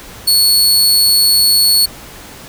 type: tone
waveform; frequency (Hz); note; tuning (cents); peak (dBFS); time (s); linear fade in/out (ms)
sawtooth; 4400; C#8; -14; -5; 0.27-1.86; 10
effects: pink hiss -34 dBFS RMS until 2.48 s